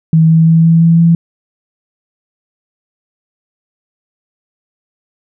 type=tone with pitch steps; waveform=sine; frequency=160.9 / 162.21 / 163.52 / 164.85 / 166.19 / 167.54 Hz; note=E3 / E3 / E3 / E3 / E3 / E3; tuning=-42 / -28 / -14 / 0 / +14 / +28 cents; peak=-4 dBFS; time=0.13-1.15 s; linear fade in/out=2 ms; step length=170 ms; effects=none